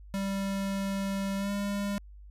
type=tone with pitch glide; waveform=square; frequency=196 to 201.4 Hz; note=G3 to G3; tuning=0 to +47 cents; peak=-30 dBFS; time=0.14-1.98 s; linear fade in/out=0 ms; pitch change=+47 cents; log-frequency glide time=1.37-1.51 s; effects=added 50 Hz sine -46 dBFS peak until 2.3 s + resampled to 32000 Hz